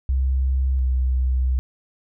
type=tone pair in turn; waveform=sine; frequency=65.7 / 63.94 Hz; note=C2 / C2; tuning=+8 / -39 cents; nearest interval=unison; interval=47 cents; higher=first; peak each=-17 dBFS; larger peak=neither; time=0.09-0.79 / 0.79-1.59 s; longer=second; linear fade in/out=0 ms; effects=none